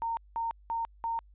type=tone bursts; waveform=sine; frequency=918 Hz; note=A#5; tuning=27 cents flat; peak=-29 dBFS; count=4; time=0.02-1.19 s; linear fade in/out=0 ms; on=150 ms; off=190 ms; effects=added 50 Hz sine -54 dBFS peak until 1.34 s + resampled to 8000 Hz